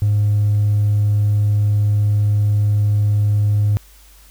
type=tone with hard clipping; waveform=sine; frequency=103.83 Hz; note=G#2; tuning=in tune; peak=-13 dBFS; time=0.02-3.77 s; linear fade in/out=0 ms; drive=1 dB; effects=added 50 Hz sine -45 dBFS peak until 4.3 s + white hiss -49 dBFS RMS until 4.3 s